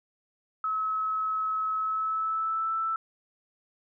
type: tone with pitch glide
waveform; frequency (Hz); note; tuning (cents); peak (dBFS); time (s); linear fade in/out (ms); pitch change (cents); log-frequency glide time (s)
sine; 1289 to 1323.7; E6 to E6; -39 to +7; -26; 0.64-2.96; 2; +46; 1.76-2.75
effects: none